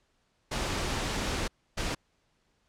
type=noise bursts at uneven times; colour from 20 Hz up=pink; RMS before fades=-31 dBFS; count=2; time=0.51-1.48 / 1.77-1.95 s; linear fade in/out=10 ms; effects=pink hiss -72 dBFS RMS until 2.68 s + low-pass 7000 Hz 12 dB/octave